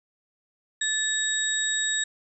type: tone cluster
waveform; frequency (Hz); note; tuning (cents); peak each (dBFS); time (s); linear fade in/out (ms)
sine; 1741 / 3770 / 7740; A6 / A#7 / B8; -19 / +19 / -36; -28; 0.81-2.04; 5
effects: none